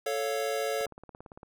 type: chord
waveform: square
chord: A augmented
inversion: none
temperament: equal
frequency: 440 / 554.4 / 698.5 Hz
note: A4 / C#5 / E#5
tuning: 0 / 0 / 0 cents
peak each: -33 / -33 / -36 dBFS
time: 0.06-0.86 s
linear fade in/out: 5 ms
type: click train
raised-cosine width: 1 ms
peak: -32 dBFS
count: 12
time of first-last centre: 0.81-1.431 s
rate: 17.7 Hz
effects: none